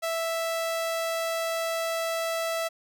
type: tone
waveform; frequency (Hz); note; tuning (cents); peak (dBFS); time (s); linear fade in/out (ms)
sawtooth; 659.3; E5; 0; -23; 0.02-2.69; 20
effects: none